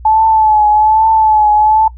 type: tone with vibrato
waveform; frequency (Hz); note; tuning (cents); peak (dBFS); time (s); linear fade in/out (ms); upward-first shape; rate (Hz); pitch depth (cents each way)
sine; 864; A5; -32; -6; 0.05-1.88; 5; triangle; 1.2; 50
effects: noise-tail reverb RT60 0.1 s tail -19 dB re dry + added 60 Hz sine -29 dBFS peak until 1.97 s